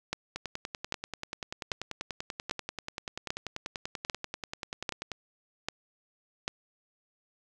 two click trains, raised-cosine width 0.2 ms, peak -13 / -18 dBFS, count 9 / 50, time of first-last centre 0.13-6.479 / 0.36-5.117 s, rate 1.26 / 10.3 Hz, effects none

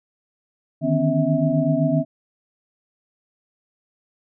sine tone cluster, 150.5 / 158.3 / 250.5 / 276.2 / 648 Hz, D3 / D#3 / B3 / C#4 / E5, +43 / +30 / +25 / -6 / -30 cents, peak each -23 dBFS, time 0.81-2.05 s, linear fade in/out 50 ms, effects none

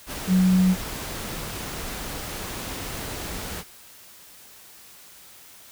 sine tone in noise, 185 Hz, F#3, in tune, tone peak -15 dBFS, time 0.27-0.76 s, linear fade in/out 50 ms, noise pink, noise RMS -33 dBFS, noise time 0.06-3.64 s, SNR +15 dB, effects white hiss -48 dBFS RMS until 5.71 s

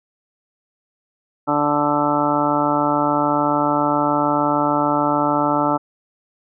harmonic tone, 146.83 Hz, D3, in tune, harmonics 1 / 2 / 3 / 4 / 5 / 6 / 7 / 8 / 9, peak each -30 / -21 / -31 / -23 / -26 / -21 / -29 / -27 / -23 dBFS, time 1.47-5.78 s, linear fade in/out 20 ms, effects none

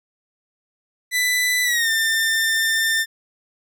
sawtooth tone with pitch glide, 1992 to 1795.3 Hz, B6 to A6, +14 to +34 cents, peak -14 dBFS, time 1.11-3.06 s, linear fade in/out 50 ms, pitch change -180 cents, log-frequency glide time 1.63-1.9 s, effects none

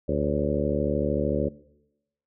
harmonic tone with a mistuned harmonic, 73.42 Hz, D2, in tune, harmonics 1 / 2 / 3 / 4 / 5 / 6 / 7 / 8, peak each -31 / -31 / -31 / -31 / -31 / -31 / -31 / -31 dBFS, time 0.08-1.49 s, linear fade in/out 10 ms, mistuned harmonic 8, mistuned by -59 cents, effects noise-tail reverb RT60 0.9 s tail -21 dB re dry

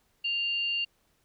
sine tone pair together, 2794 / 4435 Hz, F7 / C#8, 0 / 0 cents, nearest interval minor sixth, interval 800 cents, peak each -27 / -39 dBFS, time 0.24-0.85 s, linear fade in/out 10 ms, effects pink hiss -70 dBFS RMS until 1.24 s

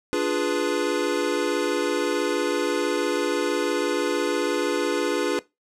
square chord, D diminished seventh, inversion none, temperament equal, 293.7 / 349.2 / 415.3 / 493.9 Hz, D4 / F4 / Ab4 / Cb5, 0 / 0 / 0 / 0 cents, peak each -28 dBFS, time 0.13-5.39 s, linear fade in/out 0 ms, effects noise-tail reverb RT60 0.2 s tail -19 dB re dry + low-pass 9000 Hz 12 dB/octave

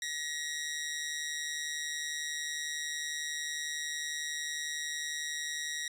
15% pulse tone with amplitude modulation, 1900 Hz, A#6, 33 cents sharp, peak -26 dBFS, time 0.02-5.88 s, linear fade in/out 2 ms, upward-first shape sine, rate 151 Hz, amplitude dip 55%, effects resampled to 32000 Hz

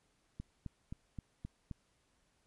click train, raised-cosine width 5 ms, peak -30 dBFS, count 6, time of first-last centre 0.4-1.712 s, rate 3.81 Hz, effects pink hiss -75 dBFS RMS until 2.46 s + resampled to 24000 Hz

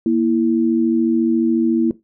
sine tone pair together, 235.2 / 329.3 Hz, A#3 / E4, +16 / -2 cents, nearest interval tritone, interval 582 cents, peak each -16 dBFS, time 0.06-1.91 s, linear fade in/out 2 ms, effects noise-tail reverb RT60 0.2 s tail -17 dB re dry

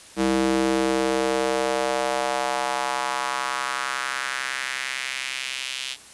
square tone with high-pass filter sweep, 65.5 Hz, C2, 2 cents sharp, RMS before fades -25 dBFS, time 0.16-5.97 s, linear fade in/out 50 ms, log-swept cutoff 270 to 3100 Hz, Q 2.1, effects white hiss -46 dBFS RMS until 6.13 s + resampled to 24000 Hz

